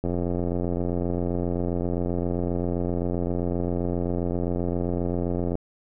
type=click train; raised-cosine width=2 ms; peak=-14 dBFS; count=484; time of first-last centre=0.04-5.554 s; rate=87.6 Hz; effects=none